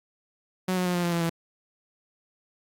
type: tone with pitch steps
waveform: sawtooth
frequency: 185 / 181.82 / 178.7 / 175.63 / 172.61 / 169.65 / 166.73 Hz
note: F#3 / F#3 / F3 / F3 / F3 / F3 / E3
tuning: 0 / -30 / +40 / +10 / -20 / -50 / +20 cents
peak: -20 dBFS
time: 0.68-1.296 s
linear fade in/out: 5 ms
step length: 88 ms
effects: AAC 64 kbps